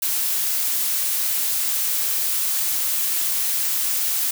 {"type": "noise", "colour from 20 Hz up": "blue", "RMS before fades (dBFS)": -22, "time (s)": [0.02, 4.31], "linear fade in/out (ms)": 5, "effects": []}